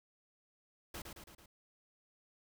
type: noise with echo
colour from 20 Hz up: pink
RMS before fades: -45 dBFS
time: 0.94-1.02 s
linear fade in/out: 5 ms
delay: 110 ms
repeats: 4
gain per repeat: -4 dB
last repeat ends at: 1.46 s
effects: none